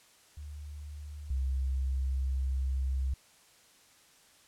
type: tone pair in turn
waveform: sine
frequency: 74 / 66.07 Hz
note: D2 / C2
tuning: +14 / +17 cents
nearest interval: major second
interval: 197 cents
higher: first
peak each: -40 / -28 dBFS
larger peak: second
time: 0.37-1.3 / 1.3-3.14 s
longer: second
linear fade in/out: 5 ms
effects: white hiss -61 dBFS RMS until 4.47 s + low-pass 10000 Hz 12 dB/octave